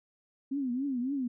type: tone with vibrato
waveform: sine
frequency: 261.6 Hz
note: C4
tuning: in tune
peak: -29 dBFS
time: 0.51-1.28 s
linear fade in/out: 10 ms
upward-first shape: triangle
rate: 3.6 Hz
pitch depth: 180 cents each way
effects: none